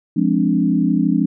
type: chord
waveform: sine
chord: D half-diminished seventh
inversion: first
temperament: equal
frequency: 174.61 / 207.7 / 261.6 / 293.7 Hz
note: F3 / Ab3 / C4 / D4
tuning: 0 / 0 / 0 / 0 cents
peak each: -19 dBFS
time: 0.16-1.26 s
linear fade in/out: 10 ms
effects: none